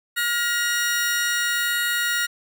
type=tone pair together; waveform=sawtooth; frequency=1425 / 1900.2 Hz; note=F6 / A#6; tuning=+34 / +33 cents; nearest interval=perfect fourth; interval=499 cents; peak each=-20 / -20 dBFS; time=0.16-2.27 s; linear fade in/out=20 ms; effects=none